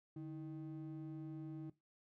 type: ring-modulated tone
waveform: triangle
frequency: 233.1 Hz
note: A#3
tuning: in tune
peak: -39 dBFS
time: 0.16-1.7 s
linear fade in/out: 5 ms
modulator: 85.5 Hz
effects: noise-tail reverb RT60 0.2 s tail -18 dB re dry + tanh soft clip ceiling -36 dBFS